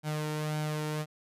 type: tone with flanger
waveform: sawtooth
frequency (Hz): 152.6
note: D#3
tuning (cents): -33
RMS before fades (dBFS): -33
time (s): 0.03-1.06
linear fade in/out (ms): 50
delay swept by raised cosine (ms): 1.3 to 2.19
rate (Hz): 1.8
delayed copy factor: +0.5
effects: resampled to 32000 Hz